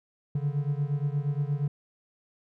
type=beating tone pair; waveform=triangle; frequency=140.9 / 149.4 Hz; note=C#3 / D3; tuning=+29 / +30 cents; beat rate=8.5 Hz; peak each=-26 / -28 dBFS; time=0.35-1.68 s; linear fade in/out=5 ms; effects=none